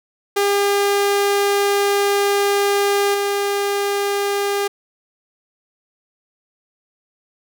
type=tone with level steps; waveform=sawtooth; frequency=402.9 Hz; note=G4; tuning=48 cents sharp; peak=-11 / -14 dBFS; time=0.36-4.68 s; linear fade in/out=10 ms; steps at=3.14 s; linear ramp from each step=5 ms; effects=none